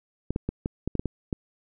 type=clicks; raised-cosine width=3 ms; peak=-14 dBFS; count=9; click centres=0.306 / 0.361 / 0.49 / 0.659 / 0.876 / 0.953 / 0.995 / 1.057 / 1.328 s; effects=none